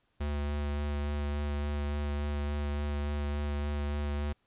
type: tone with vibrato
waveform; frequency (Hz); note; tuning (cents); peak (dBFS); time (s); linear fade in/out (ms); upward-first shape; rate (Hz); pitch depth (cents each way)
square; 72.9; D2; -12; -31; 0.2-4.33; 10; sine; 3.5; 12
effects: pink hiss -74 dBFS RMS until 4.46 s + resampled to 8000 Hz